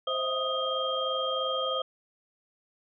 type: tone cluster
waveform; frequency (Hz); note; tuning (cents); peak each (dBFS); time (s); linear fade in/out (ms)
sine; 524 / 638 / 661 / 1248 / 3202; C5 / D#5 / E5 / D#6 / G7; +2 / +43 / +5 / +5 / +36; -31 / -40 / -40 / -32 / -32; 0.07-1.82; 5
effects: none